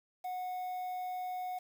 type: tone with quantisation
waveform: triangle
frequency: 733 Hz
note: F#5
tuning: 16 cents flat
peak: -34 dBFS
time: 0.24-1.59 s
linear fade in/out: 10 ms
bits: 9
effects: none